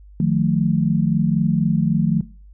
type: tone cluster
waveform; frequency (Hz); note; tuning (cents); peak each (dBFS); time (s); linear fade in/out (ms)
sine; 154.5 / 178.4 / 219.5; D#3 / F3 / A3; -12 / +37 / -4; -19 / -18 / -21; 0.2-2.21; 2
effects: noise-tail reverb RT60 0.4 s tail -20 dB re dry + added 50 Hz sine -41 dBFS peak until 2.53 s